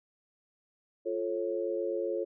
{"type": "chord", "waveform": "sine", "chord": "F augmented", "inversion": "none", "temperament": "just", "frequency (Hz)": [349.2, 436.5, 545.7], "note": ["F4", "A4", "C#5"], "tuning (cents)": [0, -14, -27], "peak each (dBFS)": -34, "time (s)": [1.05, 2.25], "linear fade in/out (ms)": 20, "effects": []}